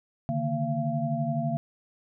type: tone cluster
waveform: sine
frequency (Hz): 141.9 / 153.8 / 231.6 / 682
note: C#3 / D#3 / A#3 / F5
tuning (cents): +41 / -20 / -11 / -41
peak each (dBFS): -31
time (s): 0.29-1.57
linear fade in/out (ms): 0
effects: none